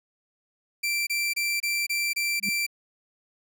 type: tone bursts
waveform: sawtooth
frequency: 2349 Hz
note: D7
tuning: in tune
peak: -21 dBFS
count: 7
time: 0.83-2.666 s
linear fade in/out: 10 ms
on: 240 ms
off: 26 ms
type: tone with exponential growth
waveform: sine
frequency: 199.7 Hz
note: G3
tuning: 32 cents sharp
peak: -27 dBFS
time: 2.37-2.49 s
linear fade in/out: 2 ms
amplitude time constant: 24 ms
effects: none